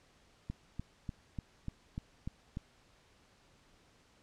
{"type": "click train", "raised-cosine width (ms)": 5, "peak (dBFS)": -26, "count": 8, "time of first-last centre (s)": [0.5, 2.571], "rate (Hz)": 3.38, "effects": ["pink hiss -66 dBFS RMS until 4.22 s", "low-pass 7000 Hz 12 dB/octave"]}